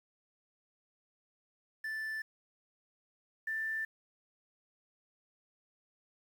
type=tone pair in turn; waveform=triangle / sine; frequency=1760 / 1773.3 Hz; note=A6 / A6; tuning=0 / +13 cents; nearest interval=unison; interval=13 cents; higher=second; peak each=-34 / -33 dBFS; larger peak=second; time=1.84-2.22 / 3.47-3.85 s; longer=neither; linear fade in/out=5 ms; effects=10-bit